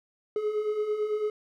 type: beating tone pair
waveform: triangle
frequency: 416.7 / 425.7 Hz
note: G#4 / G#4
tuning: +6 / +43 cents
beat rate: 9 Hz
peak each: -32 / -25 dBFS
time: 0.36-1.3 s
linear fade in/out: 2 ms
effects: none